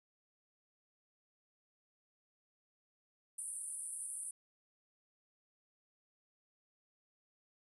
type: band-pass noise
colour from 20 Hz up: white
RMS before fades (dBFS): -44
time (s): 3.38-4.31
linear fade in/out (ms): 5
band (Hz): 8900 to 10000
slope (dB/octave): 96
effects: none